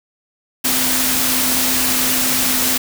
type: tone in noise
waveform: sine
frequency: 256 Hz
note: C4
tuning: 38 cents flat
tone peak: -25 dBFS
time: 0.64-2.78 s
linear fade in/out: 10 ms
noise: white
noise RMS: -17 dBFS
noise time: 0.64-2.78 s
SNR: -11 dB
effects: none